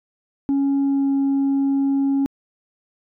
sine tone with pitch glide, 277.2 to 275.1 Hz, C#4 to C#4, 0 to -13 cents, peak -14 dBFS, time 0.49-2.26 s, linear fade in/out 0 ms, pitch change -13 cents, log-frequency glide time 0.81-1.11 s, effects tanh soft clip ceiling -15 dBFS

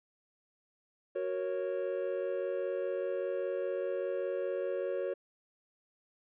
triangle chord, F# major, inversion none, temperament equal with one note detuned, 370 / 466.2 / 551.2 Hz, F#4 / A#4 / C#5, 0 / 0 / -10 cents, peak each -35 / -36 / -33 dBFS, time 1.15-5.14 s, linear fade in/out 10 ms, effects resampled to 8000 Hz

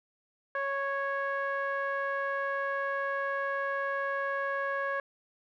sawtooth tone with low-pass filter, 553 Hz, C#5, 4 cents flat, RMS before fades -32 dBFS, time 0.55-5 s, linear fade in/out 2 ms, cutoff 1500 Hz, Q 6.2, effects none

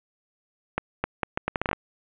accelerating click train, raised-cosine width 0.5 ms, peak -9 dBFS, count 11, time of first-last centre 0.78-1.731 s, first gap 260 ms, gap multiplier 0.74, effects resampled to 8000 Hz + 7-bit

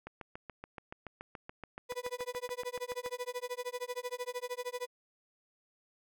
click train, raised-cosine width 0.5 ms, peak -28 dBFS, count 22, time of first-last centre 0.07-3.061 s, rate 7.02 Hz
35% pulse tone with tremolo, 493.9 Hz, B4, in tune, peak -32 dBFS, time 1.89-4.87 s, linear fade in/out 20 ms, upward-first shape sine, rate 13 Hz, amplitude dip 100%
effects none

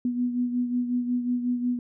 sine beating tone pair, 244.7 / 250.2 Hz, B3 / B3, -16 / +23 cents, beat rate 5.5 Hz, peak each -24 / -32 dBFS, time 0.05-1.79 s, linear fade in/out 2 ms, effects none

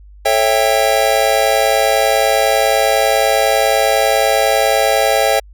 square chord, A dominant seventh, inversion none, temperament just, 440 / 550 / 660 / 792 Hz, A4 / C#5 / E5 / G5, 0 / -14 / +2 / +18 cents, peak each -21 / -17 / -17 / -17 dBFS, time 0.25-5.4 s, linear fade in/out 10 ms, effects added 50 Hz sine -37 dBFS peak until 5.53 s

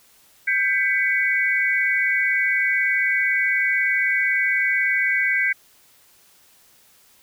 sine tone cluster, 1577 / 2000 / 2238 Hz, G6 / B6 / C#7, +10 / +21 / +16 cents, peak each -22 dBFS, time 0.47-5.53 s, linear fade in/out 10 ms, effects white hiss -55 dBFS RMS until 7.22 s

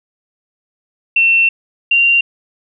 sine tone pair in turn, 2700 / 2768 Hz, E7 / F7, +41 / -16 cents, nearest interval unison, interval 43 cents, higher second, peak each -8 dBFS, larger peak neither, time 1.16-1.49 / 1.91-2.21 s, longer first, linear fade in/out 5 ms, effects none

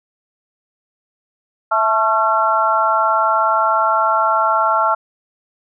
harmonic tone with a mistuned harmonic, 219.3 Hz, A3, 6 cents flat, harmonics 3 / 4 / 5 / 6, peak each -20 / -18 / -20 / -16 dBFS, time 1.71-4.95 s, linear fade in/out 10 ms, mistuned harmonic 6, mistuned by +57 cents, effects none

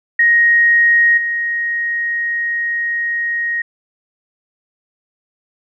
sine tone with level steps, 1875 Hz, A#6, 10 cents sharp, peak -8 / -16 dBFS, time 0.19-3.62 s, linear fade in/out 5 ms, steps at 1.17 s, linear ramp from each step 10 ms, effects none

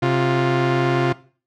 sawtooth tone pair together, 133 / 350.6 Hz, C3 / F4, +29 / +7 cents, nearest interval octave + perfect fourth, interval 1678 cents, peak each -15 dBFS, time 0.02-1.13 s, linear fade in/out 10 ms, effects noise-tail reverb RT60 0.4 s tail -18 dB re dry + low-pass 3000 Hz 12 dB/octave

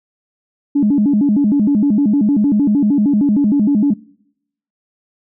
sine tone with vibrato, 244.6 Hz, B3, 16 cents flat, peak -9 dBFS, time 0.75-3.94 s, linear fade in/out 10 ms, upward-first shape square, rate 6.5 Hz, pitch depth 270 cents each way, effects noise-tail reverb RT60 0.8 s tail -25 dB re dry + tanh soft clip ceiling -5 dBFS

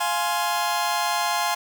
sawtooth chord, F minor, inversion none, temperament just, 698.5 / 838.1 / 1047.7 Hz, F5 / Ab5 / C6, 0 / +16 / +2 cents, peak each -23 / -22 / -22 dBFS, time 0-1.55 s, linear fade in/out 10 ms, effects 7-bit

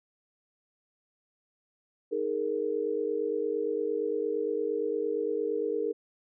sine chord, D# suspended fourth, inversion none, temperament equal with one note detuned, 311.1 / 415.3 / 464 Hz, D#4 / G#4 / A#4, 0 / 0 / -8 cents, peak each -36 / -31 / -30 dBFS, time 2.11-5.93 s, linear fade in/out 20 ms, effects none

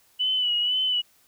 sine tone with vibrato, 2968 Hz, F#7, 5 cents sharp, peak -21 dBFS, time 0.19-1.02 s, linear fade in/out 20 ms, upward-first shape sine, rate 2 Hz, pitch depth 47 cents each way, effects white hiss -61 dBFS RMS until 1.27 s

